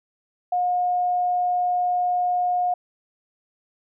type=tone; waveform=sine; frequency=718 Hz; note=F5; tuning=48 cents sharp; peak=-19 dBFS; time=0.52-2.74 s; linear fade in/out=5 ms; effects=none